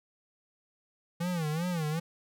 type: tone with vibrato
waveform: square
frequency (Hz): 165.3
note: E3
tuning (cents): +5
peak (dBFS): -30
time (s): 1.2-2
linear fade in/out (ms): 10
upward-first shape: sine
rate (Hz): 2.6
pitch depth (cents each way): 160
effects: none